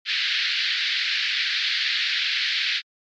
white band-pass noise, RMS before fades -24 dBFS, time 0.05-2.82 s, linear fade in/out 50 ms, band 1600 to 4500 Hz, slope 48 dB/octave, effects MP3 64 kbps

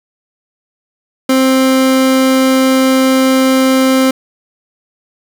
30% pulse tone, 262.7 Hz, C4, 7 cents sharp, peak -5 dBFS, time 1.29-4.11 s, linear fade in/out 5 ms, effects none

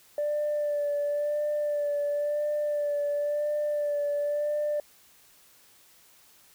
sine tone with vibrato, 587.3 Hz, D5, in tune, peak -24 dBFS, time 0.18-4.8 s, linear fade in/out 2 ms, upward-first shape sine, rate 0.96 Hz, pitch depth 23 cents each way, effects tanh soft clip ceiling -22 dBFS + white hiss -58 dBFS RMS until 6.54 s

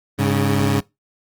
20% pulse tone pair together, 101.54 / 138.2 Hz, G#2 / C#3, -39 / -5 cents, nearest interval perfect fourth, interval 534 cents, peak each -14 dBFS, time 0.18-0.81 s, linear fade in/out 20 ms, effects noise-tail reverb RT60 0.2 s tail -21 dB re dry + Opus 24 kbps

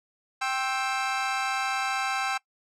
25% pulse chord, C major, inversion second, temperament equal with one note detuned, 784 / 1061.1 / 1318.5 Hz, G5 / C6 / E6, 0 / +24 / 0 cents, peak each -25 / -30 / -27 dBFS, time 0.41-2.38 s, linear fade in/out 10 ms, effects noise-tail reverb RT60 0.1 s tail -22 dB re dry + low-pass 7000 Hz 12 dB/octave

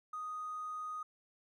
triangle tone with hard clipping, 1244 Hz, D#6, 1 cent flat, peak -39 dBFS, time 0.13-1.03 s, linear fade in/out 5 ms, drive 3 dB, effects none

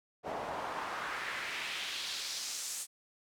pink noise with band-pass filter sweep, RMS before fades -39 dBFS, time 0.23-2.87 s, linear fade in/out 50 ms, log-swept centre 600 to 8500 Hz, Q 1.7, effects none

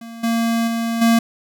square tone with level steps, 230 Hz, A#3, 23 cents flat, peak -33 / -17 / -20 / -12 dBFS, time 0.01-1.19 s, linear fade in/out 5 ms, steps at 0.23 / 0.67 / 1.01 s, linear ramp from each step 10 ms, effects none

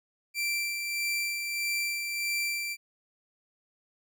sawtooth tone with tremolo, 2349 Hz, D7, in tune, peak -24 dBFS, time 0.34-2.77 s, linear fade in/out 50 ms, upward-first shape sine, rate 1.6 Hz, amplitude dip 40%, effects none

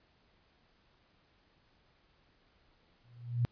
sine tone with exponential growth, 120 Hz, B2, 49 cents flat, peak -24 dBFS, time 3.04-3.45 s, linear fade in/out 0 ms, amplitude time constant 89 ms, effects pink hiss -69 dBFS RMS until 3.51 s + resampled to 11025 Hz

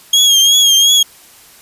30% pulse tone with vibrato, 3266 Hz, G#7, 30 cents flat, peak -4 dBFS, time 0.13-1.03 s, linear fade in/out 5 ms, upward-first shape triangle, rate 2.8 Hz, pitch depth 63 cents each way, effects white hiss -42 dBFS RMS until 1.61 s + resampled to 32000 Hz

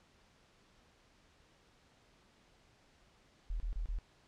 sine tone bursts, 40.54 Hz, E1, 28 cents flat, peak -34 dBFS, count 4, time 3.5-3.987 s, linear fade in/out 0 ms, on 100 ms, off 29 ms, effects pink hiss -67 dBFS RMS until 4.27 s + low-pass 6000 Hz 12 dB/octave

